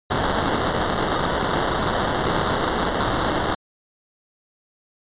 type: noise with sample-and-hold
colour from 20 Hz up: blue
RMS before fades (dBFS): -22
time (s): 0.1-3.55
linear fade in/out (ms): 10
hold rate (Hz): 2450
effects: resampled to 8000 Hz